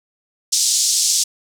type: band-pass noise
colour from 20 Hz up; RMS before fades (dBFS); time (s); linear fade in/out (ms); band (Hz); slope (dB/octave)
white; -17; 0.52-1.24; 10; 4500 to 7800; 24
effects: none